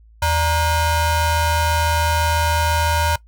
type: ring-modulated tone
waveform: 35% pulse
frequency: 508 Hz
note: B4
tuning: 49 cents sharp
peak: -11 dBFS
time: 0.22-3.16 s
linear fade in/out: 5 ms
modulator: 427 Hz
effects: noise-tail reverb RT60 0.1 s tail -20 dB re dry + added 55 Hz sine -45 dBFS peak until 3.27 s